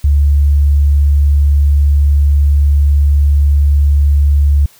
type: tone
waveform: sine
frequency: 71.8 Hz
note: D2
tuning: 39 cents flat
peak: -6 dBFS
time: 0.04-4.66 s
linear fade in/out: 5 ms
effects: white hiss -45 dBFS RMS until 4.79 s